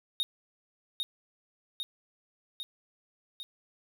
triangle tone with echo, 3710 Hz, A#7, 9 cents flat, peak -25 dBFS, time 0.2-0.23 s, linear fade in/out 0 ms, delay 800 ms, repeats 4, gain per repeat -3 dB, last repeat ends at 3.43 s, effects 10-bit

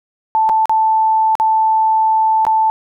sine tone with dropouts, 880 Hz, A5, in tune, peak -10 dBFS, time 0.35-2.7 s, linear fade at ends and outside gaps 0 ms, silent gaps 0.491-0.496 / 0.656-0.695 / 1.353-1.399 / 2.451-2.467 s, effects none

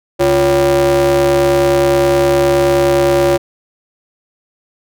square ring-modulated tone, 105.3 Hz, G#2, 24 cents sharp, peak -7 dBFS, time 0.19-3.38 s, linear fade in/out 20 ms, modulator 456 Hz, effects none

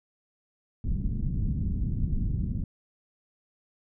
pink low-pass noise, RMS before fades -28 dBFS, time 0.84-2.64 s, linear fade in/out 2 ms, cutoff 210 Hz, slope 24 dB/octave, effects none

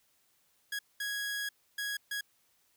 sawtooth tone bursts at uneven times, 1659 Hz, G#6, 2 cents flat, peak -30 dBFS, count 4, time 0.72-0.79 / 1-1.49 / 1.78-1.97 / 2.11-2.21 s, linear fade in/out 5 ms, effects white hiss -71 dBFS RMS until 2.76 s

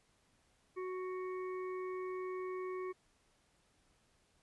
harmonic tone, 370 Hz, F#4, in tune, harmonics 1 / 3 / 5 / 6, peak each -39 / -47 / -58 / -55 dBFS, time 0.76-2.93 s, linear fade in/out 20 ms, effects pink hiss -73 dBFS RMS until 4.42 s + resampled to 24000 Hz

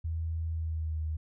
sine tone with pitch glide, 81.4 to 78.4 Hz, E2 to D#2, -21 to +14 cents, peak -30 dBFS, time 0.04-1.17 s, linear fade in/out 10 ms, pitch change -65 cents, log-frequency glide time 0.51-0.99 s, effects none

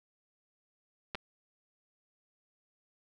clicks, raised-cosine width 0.3 ms, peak -20 / -24 dBFS, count 2, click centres 1.148 / 1.153 s, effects none

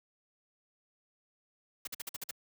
white noise bursts, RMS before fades -39 dBFS, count 7, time 1.85-2.311 s, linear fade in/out 5 ms, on 23 ms, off 50 ms, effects high-pass 100 Hz 12 dB/octave

